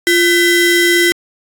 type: ring-modulated tone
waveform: 35% pulse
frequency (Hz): 1174.7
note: D6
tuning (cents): 0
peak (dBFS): -4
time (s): 0.07-1.12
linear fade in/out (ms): 0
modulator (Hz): 827
effects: AAC 64 kbps